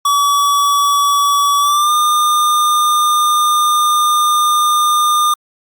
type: tone with pitch glide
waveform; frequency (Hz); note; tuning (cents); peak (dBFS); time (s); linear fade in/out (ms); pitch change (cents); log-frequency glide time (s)
square; 1141 to 1208.8; C#6 to D6; +50 to +50; -11; 0.05-5.34; 5; +100; 1.59-1.93
effects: Opus 48 kbps